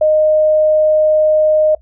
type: tone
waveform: sine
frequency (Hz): 617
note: D#5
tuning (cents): -15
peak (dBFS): -8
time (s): 0.01-1.75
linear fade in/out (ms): 5
effects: noise-tail reverb RT60 0.1 s tail -21 dB re dry + added 60 Hz sine -43 dBFS peak until 1.81 s